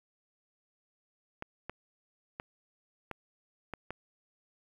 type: clicks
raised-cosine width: 0.5 ms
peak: -23 dBFS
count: 6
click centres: 1.424 / 1.696 / 2.399 / 3.113 / 3.737 / 3.906 s
effects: 9-bit